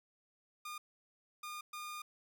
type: tone bursts at uneven times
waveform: sawtooth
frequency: 1215 Hz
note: D#6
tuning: 42 cents flat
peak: -39 dBFS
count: 3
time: 0.65-0.78 / 1.43-1.61 / 1.73-2.02 s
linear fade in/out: 5 ms
effects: none